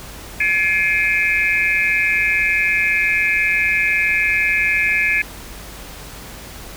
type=tone cluster; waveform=sine; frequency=1706 / 2133 / 2341 / 2517 Hz; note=G#6 / C7 / D7 / D#7; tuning=+46 / +33 / -6 / +19 cents; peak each=-20 dBFS; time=0.4-5.22 s; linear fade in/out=5 ms; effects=added 50 Hz sine -39 dBFS peak until 6.76 s + pink hiss -36 dBFS RMS until 6.76 s